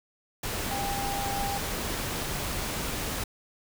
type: tone in noise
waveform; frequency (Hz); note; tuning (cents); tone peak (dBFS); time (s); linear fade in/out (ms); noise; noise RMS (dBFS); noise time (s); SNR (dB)
sine; 798; G5; +31; -31; 0.71-1.58; 5; pink; -32; 0.43-3.24; -2
effects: none